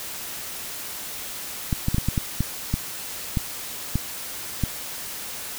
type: clicks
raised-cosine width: 5 ms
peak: -9 dBFS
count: 11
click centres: 1.728 / 1.884 / 1.945 / 1.983 / 2.086 / 2.178 / 2.406 / 2.74 / 3.372 / 3.956 / 4.637 s
effects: white hiss -34 dBFS RMS until 5.58 s